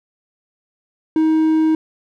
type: tone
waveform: triangle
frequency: 316.1 Hz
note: D#4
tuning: 27 cents sharp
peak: -10 dBFS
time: 1.16-1.75 s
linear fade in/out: 2 ms
effects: none